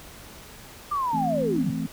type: linear sweep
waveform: sine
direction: down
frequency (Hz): 1207 to 122.3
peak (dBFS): -23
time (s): 0.91-1.71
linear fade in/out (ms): 10
type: chord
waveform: sine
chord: A minor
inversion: second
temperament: equal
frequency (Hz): 164.81 / 220 / 261.6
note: E3 / A3 / C4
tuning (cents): 0 / 0 / 0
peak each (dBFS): -30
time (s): 1.13-1.87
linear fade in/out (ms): 5
effects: pink hiss -45 dBFS RMS until 1.92 s